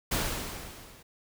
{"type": "noise with level ramp", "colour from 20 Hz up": "pink", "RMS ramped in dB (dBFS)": [-27, -54], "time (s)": [0.11, 1.03], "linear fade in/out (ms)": 10, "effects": []}